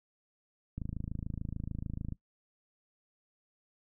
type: click train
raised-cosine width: 5 ms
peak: -25 dBFS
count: 37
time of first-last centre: 0.78-2.123 s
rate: 26.8 Hz
effects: noise-tail reverb RT60 0.1 s tail -19 dB re dry